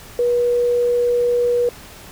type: tone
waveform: sine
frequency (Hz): 483.5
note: B4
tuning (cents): -37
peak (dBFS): -14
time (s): 0.19-1.69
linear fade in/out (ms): 2
effects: pink hiss -40 dBFS RMS until 2.11 s